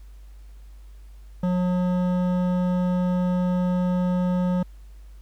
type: tone with hard clipping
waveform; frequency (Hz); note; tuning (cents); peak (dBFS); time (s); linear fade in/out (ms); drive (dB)
triangle; 180.5; F#3; -43; -22; 1.43-4.63; 5; 16
effects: added 50 Hz sine -41 dBFS peak until 5.21 s + pink hiss -62 dBFS RMS until 5.21 s